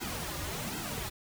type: noise with flanger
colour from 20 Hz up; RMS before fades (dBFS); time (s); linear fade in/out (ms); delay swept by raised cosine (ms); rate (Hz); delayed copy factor
pink; -37; 0-1.1; 20; 1.7 to 4.6; 1.3; -0.8
effects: none